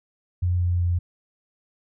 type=tone with pitch steps; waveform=sine; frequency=89 / 88.18 / 87.37 Hz; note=F2 / F2 / F2; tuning=+33 / +17 / +1 cents; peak=-19 dBFS; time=0.42-0.99 s; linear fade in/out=10 ms; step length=190 ms; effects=none